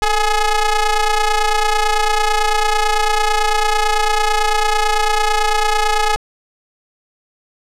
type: ring-modulated tone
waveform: sawtooth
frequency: 424.5 Hz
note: G#4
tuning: 38 cents sharp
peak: -6 dBFS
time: 0.02-6.16 s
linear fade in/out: 0 ms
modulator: 410 Hz
effects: low-pass 9000 Hz 12 dB/octave